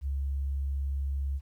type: tone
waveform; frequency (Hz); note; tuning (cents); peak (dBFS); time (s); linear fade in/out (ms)
sine; 68.9; C#2; -10; -28; 0.01-1.41; 50
effects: 11-bit